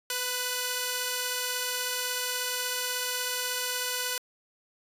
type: tone pair together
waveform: 5% pulse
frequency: 498.8 / 1480 Hz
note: B4 / F#6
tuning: +17 / 0 cents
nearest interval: octave + perfect fifth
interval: 1883 cents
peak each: -20 dBFS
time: 0.1-4.18 s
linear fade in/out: 2 ms
effects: resampled to 32000 Hz